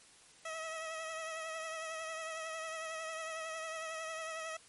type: tone with vibrato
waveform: 15% pulse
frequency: 643 Hz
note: E5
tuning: 43 cents flat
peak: -33 dBFS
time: 0.45-4.57 s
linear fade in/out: 5 ms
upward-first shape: triangle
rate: 11 Hz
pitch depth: 39 cents each way
effects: white hiss -60 dBFS RMS until 4.68 s + MP3 48 kbps